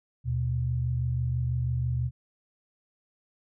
sine tone pair together, 76.61 / 122.7 Hz, D#2 / B2, -26 / -11 cents, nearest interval minor sixth, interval 815 cents, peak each -31 / -26 dBFS, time 0.24-2.11 s, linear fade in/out 50 ms, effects none

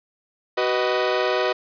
sawtooth chord, B major, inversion second, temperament equal with one note detuned, 376.5 / 493.9 / 622.3 Hz, F#4 / B4 / D#5, +30 / 0 / 0 cents, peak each -20 dBFS, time 0.57-1.53 s, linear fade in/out 10 ms, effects resampled to 11025 Hz + 8-bit

